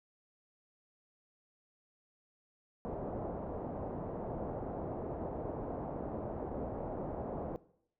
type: low-pass noise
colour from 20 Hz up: white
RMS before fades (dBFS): -40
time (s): 2.85-7.56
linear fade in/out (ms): 0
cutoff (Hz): 710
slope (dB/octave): 24
effects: noise-tail reverb RT60 0.7 s tail -19 dB re dry